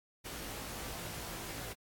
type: noise with comb filter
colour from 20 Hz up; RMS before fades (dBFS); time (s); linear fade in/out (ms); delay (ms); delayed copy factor
pink; -43; 0.24-1.74; 20; 18; +0.9
effects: AAC 64 kbps